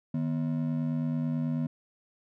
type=ring-modulated tone; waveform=triangle; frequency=200 Hz; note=G3; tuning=35 cents sharp; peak=-22 dBFS; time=0.14-1.67 s; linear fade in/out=5 ms; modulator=44.6 Hz; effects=none